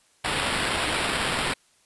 blue noise with sample-and-hold, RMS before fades -26 dBFS, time 0.24-1.54 s, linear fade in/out 10 ms, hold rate 6300 Hz, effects white hiss -62 dBFS RMS until 1.85 s + resampled to 24000 Hz

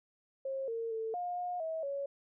sine tone with pitch steps, 537 / 457.5 / 445.8 / 711 / 715 / 644 / 559 Hz, C5 / A#4 / A4 / F5 / F5 / E5 / C#5, +45 / -32 / +23 / +31 / +41 / -41 / +14 cents, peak -34 dBFS, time 0.45-2.06 s, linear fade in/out 5 ms, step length 230 ms, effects none

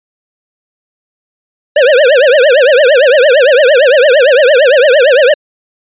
square tone with vibrato, 546 Hz, C#5, 26 cents flat, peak -4 dBFS, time 1.76-5.34 s, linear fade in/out 5 ms, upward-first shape triangle, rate 8.8 Hz, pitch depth 280 cents each way, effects resampled to 8000 Hz

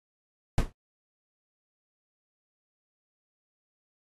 brown noise with exponential decay, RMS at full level -17 dBFS, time 0.58-0.72 s, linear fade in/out 1 ms, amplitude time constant 30 ms, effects AAC 32 kbps

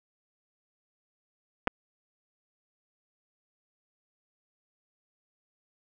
clicks, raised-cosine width 0.5 ms, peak -11 dBFS, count 2, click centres 1.673 / 1.677 s, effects none

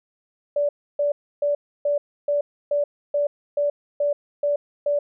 sine tone bursts, 580 Hz, D5, 22 cents flat, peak -18 dBFS, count 11, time 0.56-4.99 s, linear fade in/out 5 ms, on 130 ms, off 300 ms, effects none

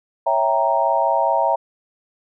sine chord, C# diminished seventh, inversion none, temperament equal, 554.4 / 659.3 / 784 / 932.3 Hz, C#5 / E5 / G5 / Bb5, 0 / 0 / 0 / 0 cents, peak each -23 / -20 / -22 / -19 dBFS, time 0.26-1.56 s, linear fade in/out 10 ms, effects none

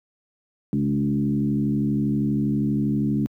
sine tone with frequency modulation, 211.6 Hz, G#3, 33 cents sharp, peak -19 dBFS, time 0.73-3.26 s, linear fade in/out 0 ms, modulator 72.5 Hz, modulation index 1.2, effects high-pass 80 Hz 12 dB/octave + 10-bit

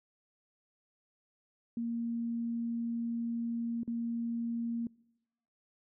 sine tone with dropouts, 233.1 Hz, A#3, in tune, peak -32 dBFS, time 1.77-4.87 s, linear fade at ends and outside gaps 2 ms, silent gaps 3.833-3.877 s, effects noise-tail reverb RT60 0.9 s tail -25 dB re dry

